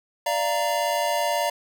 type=chord; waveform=square; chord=Bb major; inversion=first; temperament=equal with one note detuned; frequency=587.3 / 685.7 / 932.3 Hz; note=D5 / F5 / Bb5; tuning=0 / -32 / 0 cents; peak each=-27 dBFS; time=0.26-1.5 s; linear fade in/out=5 ms; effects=none